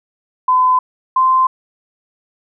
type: tone pair in turn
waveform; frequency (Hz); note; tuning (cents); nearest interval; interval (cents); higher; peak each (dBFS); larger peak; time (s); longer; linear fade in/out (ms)
sine; 1016 / 1038.5; B5 / C6; +49 / -13; unison; 38; second; -9; neither; 0.48-0.79 / 1.16-1.47; neither; 5
effects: none